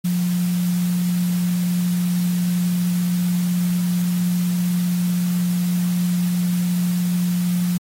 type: tone in noise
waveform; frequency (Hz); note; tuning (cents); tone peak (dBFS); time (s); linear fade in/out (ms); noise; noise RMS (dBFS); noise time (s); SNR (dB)
sine; 177.3; F3; +26; -17; 0.04-7.78; 10; white; -35; 0.04-7.78; +15
effects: AAC 48 kbps